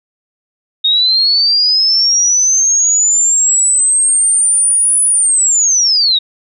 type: linear two-way sweep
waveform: sine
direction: up then down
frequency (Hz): 3701 to 9956 to 3701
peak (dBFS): -8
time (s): 0.84-6.19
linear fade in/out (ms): 10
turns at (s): 5.04
effects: none